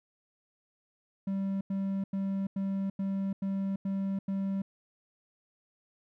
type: tone bursts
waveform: triangle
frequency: 194.8 Hz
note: G3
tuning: 11 cents flat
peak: -27 dBFS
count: 8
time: 1.27-4.62 s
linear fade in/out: 5 ms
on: 340 ms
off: 90 ms
effects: none